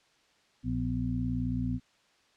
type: harmonic tone with a mistuned harmonic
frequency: 58.27 Hz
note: A#1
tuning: in tune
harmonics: 1 / 2 / 3 / 4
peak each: -36 / -33 / -37 / -32 dBFS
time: 0.63-1.8 s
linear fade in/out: 50 ms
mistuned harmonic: 4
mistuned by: +130 cents
effects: white hiss -66 dBFS RMS until 2.36 s + low-pass 5000 Hz 12 dB/octave